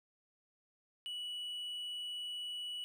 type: tone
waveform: triangle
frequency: 2944 Hz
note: F#7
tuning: 9 cents flat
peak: -38 dBFS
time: 1.06-2.84 s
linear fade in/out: 0 ms
effects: none